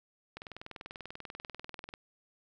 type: click train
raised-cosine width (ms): 0.3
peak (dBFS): -27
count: 33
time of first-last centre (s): 0.37-1.939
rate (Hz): 20.4
effects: none